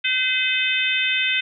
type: harmonic tone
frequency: 512 Hz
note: C5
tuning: 38 cents flat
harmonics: 3 / 4 / 5 / 6 / 7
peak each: -27 / -25 / -22 / -26 / -26 dBFS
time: 0.04-1.41 s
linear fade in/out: 10 ms
effects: none